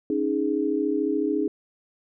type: chord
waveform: sine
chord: C# suspended second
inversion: none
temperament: equal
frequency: 277.2 / 311.1 / 415.3 Hz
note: C#4 / D#4 / G#4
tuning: 0 / 0 / 0 cents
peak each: -27 / -25 / -26 dBFS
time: 0.1-1.48 s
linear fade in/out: 2 ms
effects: none